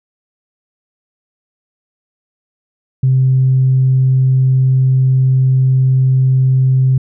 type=tone; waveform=sine; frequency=130.81 Hz; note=C3; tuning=in tune; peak=-7 dBFS; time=3.03-6.98 s; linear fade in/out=5 ms; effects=tanh soft clip ceiling -3 dBFS